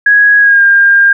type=tone with pitch glide; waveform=sine; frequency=1661.2 to 1605.5 Hz; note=G#6 to G6; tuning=0 to +41 cents; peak=-3 dBFS; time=0.06-1.13 s; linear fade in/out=5 ms; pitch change=-59 cents; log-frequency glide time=0.39-0.63 s; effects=none